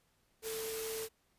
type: tone in noise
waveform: sine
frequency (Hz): 444.2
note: A4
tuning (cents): +16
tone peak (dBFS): -39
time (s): 0.42-1.09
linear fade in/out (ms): 50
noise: white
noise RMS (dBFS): -42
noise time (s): 0.42-1.09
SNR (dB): 0
effects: pink hiss -74 dBFS RMS until 1.38 s + resampled to 32000 Hz